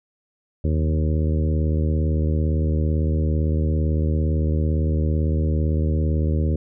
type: harmonic tone with a mistuned harmonic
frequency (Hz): 77.78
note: D#2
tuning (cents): 0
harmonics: 1 / 2 / 3 / 4 / 5 / 6 / 7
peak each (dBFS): -19 / -25 / -29 / -31 / -33 / -35 / -36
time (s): 0.64-6.56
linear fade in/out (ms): 5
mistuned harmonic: 1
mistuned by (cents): +39
effects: none